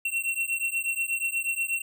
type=beating tone pair; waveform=square; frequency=2718 / 2726.3 Hz; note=F7 / F7; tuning=-48 / -42 cents; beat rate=8.3 Hz; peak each=-30 dBFS; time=0.05-1.82 s; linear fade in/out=5 ms; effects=none